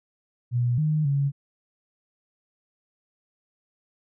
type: tone with pitch steps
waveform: sine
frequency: 121.6 / 153.7 / 140.3 Hz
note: B2 / D#3 / C#3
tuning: -26 / -21 / +21 cents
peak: -20 dBFS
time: 0.51-1.32 s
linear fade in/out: 50 ms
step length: 270 ms
effects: none